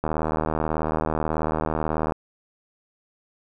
click train, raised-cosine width 1 ms, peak -10 dBFS, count 164, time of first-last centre 0.04-2.122 s, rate 78.3 Hz, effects none

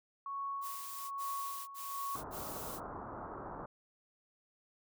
sine tone with tremolo, 1108.7 Hz, C#6, in tune, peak -36 dBFS, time 0.26-2.16 s, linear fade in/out 2 ms, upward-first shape sine, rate 1.2 Hz, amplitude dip 70%
blue noise bursts, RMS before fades -46 dBFS, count 4, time 0.61-2.805 s, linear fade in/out 50 ms, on 500 ms, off 65 ms
white low-pass noise, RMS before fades -45 dBFS, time 2.15-3.66 s, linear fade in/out 5 ms, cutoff 1300 Hz, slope 48 dB/octave
effects none

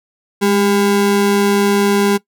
square ring-modulated tone, 302.5 Hz, D#4, 49 cents flat, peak -9 dBFS, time 0.41-2.18 s, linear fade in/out 20 ms, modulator 97.9 Hz, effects noise-tail reverb RT60 0.1 s tail -20 dB re dry

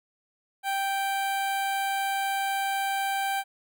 sawtooth tone with notch filter, 784 Hz, G5, in tune, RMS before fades -28 dBFS, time 0.63-3.44 s, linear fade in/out 50 ms, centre 5600 Hz, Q 1.5, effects none

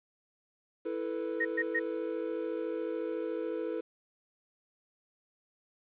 triangle chord, E suspended fourth, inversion none, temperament equal, 329.6 / 440 / 493.9 Hz, E4 / A4 / B4, 0 / 0 / 0 cents, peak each -35 dBFS, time 0.85-3.81 s, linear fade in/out 10 ms
sine tone bursts, 1864.7 Hz, A#6, in tune, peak -27 dBFS, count 3, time 1.4-1.796 s, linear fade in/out 10 ms, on 52 ms, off 120 ms
effects resampled to 8000 Hz + 10-bit

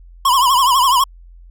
square tone with vibrato, 1036 Hz, C6, 17 cents flat, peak -11 dBFS, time 0.25-1.04 s, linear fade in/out 5 ms, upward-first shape triangle, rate 12 Hz, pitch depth 150 cents each way, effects added 43 Hz sine -38 dBFS peak until 1.5 s

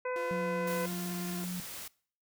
harmonic tone, 504 Hz, B4, 35 cents sharp, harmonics 1 / 2 / 3 / 4 / 5, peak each -33 / -39 / -43 / -45 / -47 dBFS, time 0.05-0.86 s, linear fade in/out 5 ms
sawtooth tone with vibrato, 349.2 Hz, F4, in tune, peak -38 dBFS, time 0.16-1.44 s, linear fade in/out 0 ms, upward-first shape sine, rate 18 Hz, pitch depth 18 cents each way
sine tone, 179.8 Hz, F#3, 49 cents flat, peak -34 dBFS, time 0.31-1.6 s, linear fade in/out 0 ms
white noise, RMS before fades -43 dBFS, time 0.67-1.88 s, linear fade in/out 5 ms
effects noise-tail reverb RT60 0.5 s tail -23 dB re dry

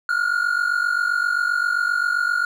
triangle tone pair together, 1396.9 / 1444.5 Hz, F6 / F#6, 0 / -42 cents, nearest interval minor second, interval 58 cents, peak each -20 / -19 dBFS, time 0.09-2.45 s, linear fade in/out 2 ms, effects none

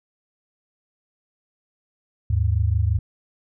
sine tone pair together, 77.87 / 103.7 Hz, D#2 / G#2, +2 / -2 cents, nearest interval perfect fourth, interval 496 cents, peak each -20 dBFS, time 2.3-2.99 s, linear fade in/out 5 ms, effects none

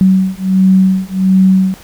sine beating tone pair, 188.2 / 189.6 Hz, F#3 / F#3, +30 / +43 cents, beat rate 1.4 Hz, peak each -10 dBFS, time 0.01-1.74 s, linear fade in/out 0 ms, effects pink hiss -38 dBFS RMS until 1.83 s

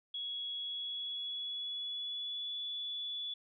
sine tone with pitch glide, 3346 to 3436 Hz, G#7 to A7, +12 to -42 cents, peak -37 dBFS, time 0.14-3.34 s, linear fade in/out 5 ms, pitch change +46 cents, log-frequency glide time 0.54-2.6 s, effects none

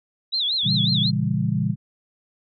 sine tone with vibrato, 3746 Hz, A#7, 8 cents sharp, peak -20 dBFS, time 0.32-1.11 s, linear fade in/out 20 ms, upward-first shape sine, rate 5.5 Hz, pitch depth 200 cents each way
sine chord, A# diminished seventh, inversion none, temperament just, 116.54 / 139.85 / 167.82 / 201.4 Hz, A#2 / C#3 / E3 / G3, 0 / +16 / +31 / +47 cents, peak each -25 dBFS, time 0.63-1.76 s, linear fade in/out 50 ms
effects none

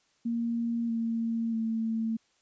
sine tone with pitch steps, 233.1 / 228.7 / 224.4 Hz, A#3 / A#3 / A3, 0 / -33 / +34 cents, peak -27 dBFS, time 0.25-2.17 s, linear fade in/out 10 ms, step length 640 ms, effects white hiss -69 dBFS RMS until 2.41 s + resampled to 16000 Hz

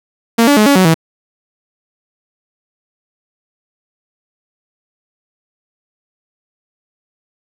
sawtooth tone with pitch steps, 230.6 / 287.1 / 212.7 / 282.2 / 186.5 / 162.5 Hz, A#3 / D4 / G#3 / C#4 / F#3 / E3, -19 / -39 / +42 / +31 / +14 / -24 cents, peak -3 dBFS, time 0.38-0.944 s, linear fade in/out 10 ms, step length 94 ms, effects none

